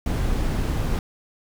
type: noise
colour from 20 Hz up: brown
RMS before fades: -23 dBFS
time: 0.06-0.99 s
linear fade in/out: 2 ms
effects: none